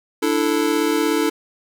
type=chord; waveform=square; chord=D suspended second; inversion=none; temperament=just; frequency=293.7 / 330.4 / 440.5 Hz; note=D4 / E4 / A4; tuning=0 / +4 / +2 cents; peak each=-22 dBFS; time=0.22-1.3 s; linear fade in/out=10 ms; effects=none